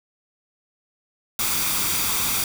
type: noise with comb filter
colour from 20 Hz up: white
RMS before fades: -23 dBFS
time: 1.39-2.44 s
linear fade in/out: 2 ms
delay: 0.85 ms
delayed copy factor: +0.5
effects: none